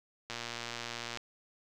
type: click train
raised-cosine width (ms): 0.2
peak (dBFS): -21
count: 104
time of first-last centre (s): 0.3-1.173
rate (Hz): 118
effects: none